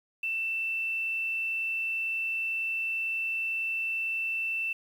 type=tone with quantisation; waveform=sine; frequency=2669 Hz; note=E7; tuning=21 cents sharp; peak=-28 dBFS; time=0.23-4.73 s; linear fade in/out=5 ms; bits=9; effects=none